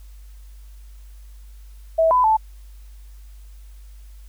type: tone with pitch steps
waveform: sine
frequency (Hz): 650 / 1002 / 876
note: E5 / B5 / A5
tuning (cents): -24 / +25 / -8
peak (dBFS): -13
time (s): 1.98-2.37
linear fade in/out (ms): 10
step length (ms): 130
effects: added 50 Hz sine -39 dBFS peak until 4.28 s + white hiss -58 dBFS RMS until 4.28 s